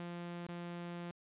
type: tone with dropouts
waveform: sawtooth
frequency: 173.3 Hz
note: F3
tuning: 13 cents flat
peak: -38 dBFS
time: 0-1.11 s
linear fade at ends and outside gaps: 0 ms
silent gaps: 0.466-0.488 s
effects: resampled to 8000 Hz